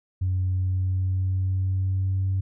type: tone with pitch glide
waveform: sine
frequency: 92.5 to 95.38 Hz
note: F#2 to G2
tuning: 0 to -47 cents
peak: -20 dBFS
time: 0.21-2.41 s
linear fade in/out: 10 ms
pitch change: +53 cents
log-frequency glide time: 0.47-2.29 s
effects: tanh soft clip ceiling -18 dBFS